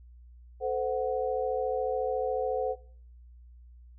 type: chord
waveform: sine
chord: F# diminished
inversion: first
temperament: equal with one note detuned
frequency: 440 / 514 / 740 Hz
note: A4 / C5 / F#5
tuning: 0 / -31 / 0 cents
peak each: -32 / -30 / -33 dBFS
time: 0.6-2.76 s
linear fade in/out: 50 ms
effects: noise-tail reverb RT60 0.5 s tail -19 dB re dry + added 60 Hz sine -49 dBFS peak until 3.98 s